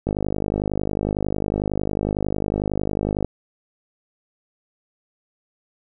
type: click train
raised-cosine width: 2 ms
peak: -9 dBFS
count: 163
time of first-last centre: 0.07-3.246 s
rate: 51 Hz
effects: none